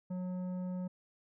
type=tone with tanh clipping; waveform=sine; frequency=182.2 Hz; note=F#3; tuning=26 cents flat; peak=-37 dBFS; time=0.1-0.88 s; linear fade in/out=10 ms; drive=10 dB; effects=none